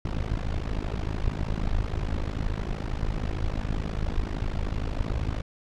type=noise with amplitude modulation; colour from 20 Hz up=brown; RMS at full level=-24 dBFS; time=0.05-5.42 s; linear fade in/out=5 ms; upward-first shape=sine; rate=53.1 Hz; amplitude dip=95%; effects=low-pass 5000 Hz 12 dB/octave